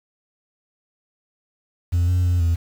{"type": "tone with pitch steps", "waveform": "sine", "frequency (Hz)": [86.9, 90.1, 88.5, 84.1], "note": ["F2", "F#2", "F2", "E2"], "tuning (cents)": [-8, -45, 23, 35], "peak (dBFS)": -13, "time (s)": [1.92, 2.56], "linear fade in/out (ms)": 20, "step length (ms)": 160, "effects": ["tanh soft clip ceiling -15 dBFS", "7-bit"]}